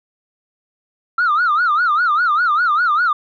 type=tone with vibrato; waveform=sine; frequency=1318.5 Hz; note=E6; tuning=in tune; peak=-11 dBFS; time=1.18-3.13 s; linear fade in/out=5 ms; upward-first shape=sine; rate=5 Hz; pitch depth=190 cents each way; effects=tanh soft clip ceiling -10 dBFS